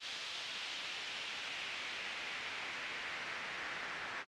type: noise with band-pass filter sweep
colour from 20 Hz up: pink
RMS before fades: -43 dBFS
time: 0-4.25 s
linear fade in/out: 50 ms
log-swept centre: 3500 to 1700 Hz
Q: 1.8
effects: low-pass 6000 Hz 12 dB/octave + AAC 64 kbps